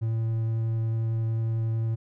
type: tone with vibrato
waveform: triangle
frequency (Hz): 112.8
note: A2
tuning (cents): +44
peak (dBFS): -22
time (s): 0.01-1.96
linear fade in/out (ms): 20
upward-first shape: triangle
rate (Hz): 11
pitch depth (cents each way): 8
effects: none